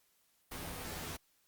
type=noise with comb filter; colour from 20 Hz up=pink; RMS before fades=-43 dBFS; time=0.51-1.17 s; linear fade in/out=10 ms; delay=12 ms; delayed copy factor=+0.7; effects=white hiss -73 dBFS RMS until 1.47 s + Opus 48 kbps